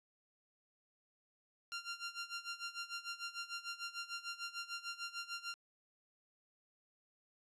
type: tone with tremolo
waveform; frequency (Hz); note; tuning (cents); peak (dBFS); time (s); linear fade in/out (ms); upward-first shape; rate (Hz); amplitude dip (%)
15% pulse; 1388; F6; -11; -33; 1.72-5.54; 0; sine; 6.7; 85
effects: resampled to 24000 Hz